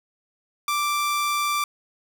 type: tone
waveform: sawtooth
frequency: 1174.7 Hz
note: D6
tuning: in tune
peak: -18 dBFS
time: 0.68-1.64 s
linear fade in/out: 2 ms
effects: none